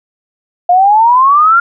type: exponential sweep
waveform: sine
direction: up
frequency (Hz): 698.5 to 1411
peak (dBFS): -4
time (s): 0.69-1.6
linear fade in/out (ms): 5
effects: none